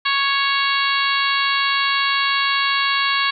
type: harmonic tone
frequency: 554.4 Hz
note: C#5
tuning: in tune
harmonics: 2 / 3 / 4 / 5 / 6 / 7 / 8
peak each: -21 / -23 / -24 / -25 / -26 / -26 / -27 dBFS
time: 0.05-3.31 s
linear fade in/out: 10 ms
effects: none